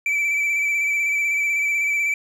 triangle tone with vibrato, 2315 Hz, D7, 25 cents flat, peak -17 dBFS, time 0.06-2.14 s, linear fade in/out 2 ms, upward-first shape square, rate 16 Hz, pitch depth 22 cents each way, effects none

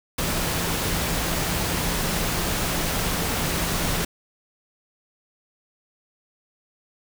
sine tone in noise, 169 Hz, E3, 43 cents sharp, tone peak -33 dBFS, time 0.18-4.05 s, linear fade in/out 5 ms, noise pink, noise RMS -25 dBFS, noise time 0.18-4.05 s, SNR -11 dB, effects none

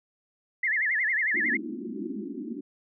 sine tone with vibrato, 1905 Hz, A#6, 37 cents sharp, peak -23 dBFS, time 0.63-1.57 s, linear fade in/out 5 ms, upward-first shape sine, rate 11 Hz, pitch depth 200 cents each way
pink band-pass noise, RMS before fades -35 dBFS, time 1.34-2.61 s, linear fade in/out 10 ms, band 200 to 370 Hz, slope 96 dB/octave
effects none

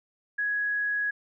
sine tone, 1669 Hz, G#6, 8 cents sharp, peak -25 dBFS, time 0.38-1.11 s, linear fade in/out 10 ms, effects none

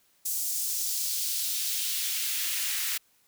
white noise with high-pass filter sweep, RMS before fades -30 dBFS, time 0.25-2.98 s, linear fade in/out 10 ms, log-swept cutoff 7200 to 1800 Hz, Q 1.2, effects white hiss -66 dBFS RMS until 3.27 s

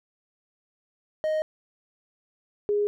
triangle / sine tone pair in turn, 622.3 / 412.9 Hz, D#5 / G#4, 0 / -10 cents, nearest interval perfect fifth, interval 710 cents, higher first, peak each -21 dBFS, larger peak neither, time 1.24-1.42 / 2.69-2.87 s, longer neither, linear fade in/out 0 ms, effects none

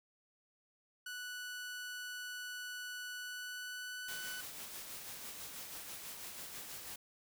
sawtooth tone with pitch glide, 1480 to 1493.7 Hz, F#6 to F#6, 0 to +16 cents, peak -39 dBFS, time 1.06-4.41 s, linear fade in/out 5 ms, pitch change +16 cents, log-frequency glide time 3.15-4.16 s
white noise with tremolo, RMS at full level -46 dBFS, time 4.08-6.96 s, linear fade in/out 5 ms, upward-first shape sine, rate 6.1 Hz, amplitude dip 35%
effects none

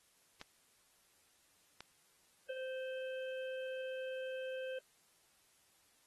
clicks, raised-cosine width 0.2 ms, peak -31 dBFS, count 2, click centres 0.414 / 1.806 s
harmonic tone, 520 Hz, C5, 11 cents flat, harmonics 1 / 3 / 5 / 6, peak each -40 / -50 / -54 / -56 dBFS, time 2.49-4.79 s, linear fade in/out 5 ms
effects white hiss -71 dBFS RMS until 6.06 s + AAC 32 kbps

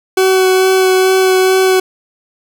40% pulse tone with vibrato, 376.1 Hz, F#4, 28 cents sharp, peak -7 dBFS, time 0.17-1.8 s, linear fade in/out 5 ms, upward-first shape sine, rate 2.3 Hz, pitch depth 11 cents each way, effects none

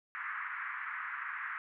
white band-pass noise, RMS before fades -40 dBFS, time 0.15-1.58 s, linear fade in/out 0 ms, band 1100 to 2000 Hz, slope 48 dB/octave, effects none

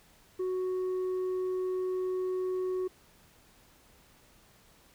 sine tone with tanh clipping, 370 Hz, F#4, in tune, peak -30 dBFS, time 0.39-2.88 s, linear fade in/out 10 ms, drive 3 dB, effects pink hiss -61 dBFS RMS until 4.94 s

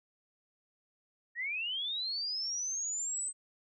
sine linear sweep, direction up, 1831 to 8260 Hz, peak -33 dBFS, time 1.35-3.33 s, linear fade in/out 50 ms, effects none

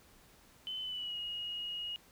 sine tone with pitch glide, 3042 to 2881 Hz, F#7 to F#7, +47 to -47 cents, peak -37 dBFS, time 0.67-1.96 s, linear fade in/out 0 ms, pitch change -94 cents, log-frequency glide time 0.81-1.17 s, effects pink hiss -62 dBFS RMS until 2.11 s

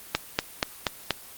click train, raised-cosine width 0.2 ms, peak -4 dBFS, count 5, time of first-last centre 0.15-1.107 s, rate 4.18 Hz, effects white hiss -45 dBFS RMS until 1.37 s + Opus 24 kbps

